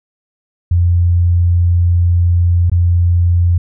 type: tone with dropouts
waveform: sine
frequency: 87.1 Hz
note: F2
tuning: 4 cents flat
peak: -8 dBFS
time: 0.71-3.58 s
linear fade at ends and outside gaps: 5 ms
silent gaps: 2.698-2.716 s
effects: none